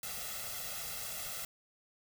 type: noise with comb filter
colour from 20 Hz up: white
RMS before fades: -41 dBFS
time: 0.03-1.45 s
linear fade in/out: 2 ms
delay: 1.5 ms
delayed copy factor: +0.85
effects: none